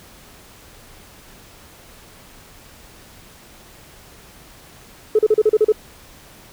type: tone bursts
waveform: sine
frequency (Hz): 430.3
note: A4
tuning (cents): -39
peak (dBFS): -9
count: 8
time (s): 5.15-5.722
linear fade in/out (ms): 5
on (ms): 40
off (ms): 36
effects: tanh soft clip ceiling -5 dBFS + pink hiss -45 dBFS RMS until 6.52 s

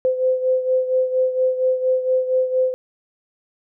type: beating tone pair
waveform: sine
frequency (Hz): 513 / 517.3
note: C5 / C5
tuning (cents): -34 / -20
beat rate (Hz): 4.3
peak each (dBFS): -17 / -23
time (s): 0.05-2.74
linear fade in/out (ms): 0
effects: none

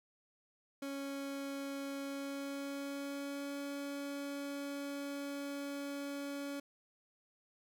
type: tone with pitch glide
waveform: 30% pulse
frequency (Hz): 277.2 to 282.2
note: C#4 to C#4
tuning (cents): 0 to +31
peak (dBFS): -37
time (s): 0.82-6.6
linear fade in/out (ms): 5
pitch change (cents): +31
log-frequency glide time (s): 2.03-3.57
effects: none

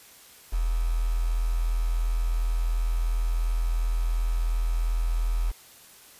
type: tone with quantisation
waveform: sine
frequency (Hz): 41.42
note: E1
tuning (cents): +9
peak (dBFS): -22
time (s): 0.52-5.52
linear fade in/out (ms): 20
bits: 7
effects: white hiss -51 dBFS RMS until 6.19 s + resampled to 32000 Hz

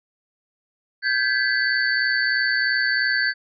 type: tone cluster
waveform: sine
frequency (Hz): 1569 / 1692 / 1993 / 4508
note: G6 / G#6 / B6 / C#8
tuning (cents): +1 / +32 / +15 / +28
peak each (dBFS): -21 / -24 / -29 / -26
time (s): 1.02-3.34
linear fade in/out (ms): 50
effects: none

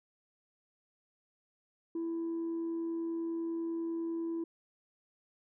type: tone with amplitude modulation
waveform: sine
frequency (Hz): 331.9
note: E4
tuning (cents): +12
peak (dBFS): -30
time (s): 1.95-4.44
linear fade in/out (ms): 5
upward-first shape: sine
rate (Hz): 90.1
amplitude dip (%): 25
effects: tanh soft clip ceiling -31 dBFS

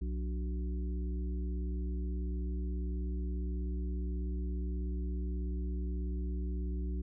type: harmonic tone with a mistuned harmonic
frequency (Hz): 61.74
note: B1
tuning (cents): 0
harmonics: 1 / 3 / 5 / 6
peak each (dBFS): -33 / -43 / -47 / -49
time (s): 0.01-7.02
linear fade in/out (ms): 10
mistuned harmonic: 5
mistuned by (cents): -96
effects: none

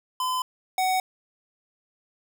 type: tone pair in turn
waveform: square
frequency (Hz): 1018 / 747.5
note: C6 / F#5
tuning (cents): -48 / +17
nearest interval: perfect fourth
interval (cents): 535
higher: first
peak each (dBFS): -25 / -22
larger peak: second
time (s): 0.2-0.42 / 0.78-1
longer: neither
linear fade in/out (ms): 2
effects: none

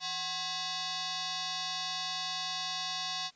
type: tone with frequency modulation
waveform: sine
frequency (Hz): 164.81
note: E3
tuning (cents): 0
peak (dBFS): -33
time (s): 0-3.31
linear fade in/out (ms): 50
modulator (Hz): 910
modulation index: 5.7
effects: white hiss -65 dBFS RMS until 3.35 s + resampled to 16000 Hz

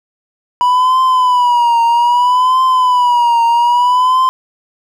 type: tone with vibrato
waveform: triangle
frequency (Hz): 981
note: B5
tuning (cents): -12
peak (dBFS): -6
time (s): 0.61-4.29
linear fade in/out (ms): 0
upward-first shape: triangle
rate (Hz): 0.62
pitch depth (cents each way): 100
effects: none

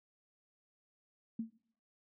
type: tone with exponential decay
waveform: sine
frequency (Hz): 226.8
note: A#3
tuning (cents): -47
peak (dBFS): -32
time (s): 1.39-1.58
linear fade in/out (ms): 5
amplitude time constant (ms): 41
effects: noise-tail reverb RT60 0.6 s tail -20 dB re dry

